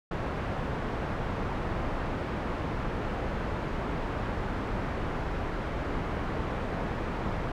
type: low-pass noise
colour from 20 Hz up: pink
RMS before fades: -32 dBFS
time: 0.11-7.52 s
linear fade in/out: 5 ms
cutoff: 1500 Hz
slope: 12 dB/octave
effects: none